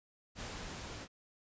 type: noise with level ramp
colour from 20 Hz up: pink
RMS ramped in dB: -43 to -46 dBFS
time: 0.35-1.08 s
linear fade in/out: 50 ms
effects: resampled to 16000 Hz